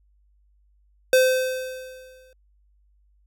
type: tone with exponential decay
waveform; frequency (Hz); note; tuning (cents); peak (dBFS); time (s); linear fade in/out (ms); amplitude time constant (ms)
square; 515; C5; -28; -13; 1.13-2.33; 2; 260
effects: added 50 Hz sine -58 dBFS peak until 3.26 s